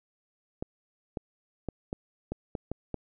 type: clicks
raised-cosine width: 2 ms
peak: -19 dBFS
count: 8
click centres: 0.625 / 1.172 / 1.687 / 1.929 / 2.32 / 2.552 / 2.716 / 2.943 s
effects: none